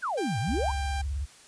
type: exponential two-way sweep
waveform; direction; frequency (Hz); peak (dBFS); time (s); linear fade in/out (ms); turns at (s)
sine; down then up; 1661.2 to 98 to 1095; -27; 0.02-0.72; 20; 0.39
type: tone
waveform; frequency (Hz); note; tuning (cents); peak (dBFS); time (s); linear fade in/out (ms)
sawtooth; 792; G5; +18; -29; 0.17-1.02; 10
type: tone with vibrato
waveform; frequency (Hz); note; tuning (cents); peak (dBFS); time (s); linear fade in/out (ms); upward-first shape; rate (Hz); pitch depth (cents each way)
sine; 69.7; C#2; +10; -28; 0.47-1.26; 20; sine; 19; 230
effects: white hiss -53 dBFS RMS until 1.47 s + resampled to 22050 Hz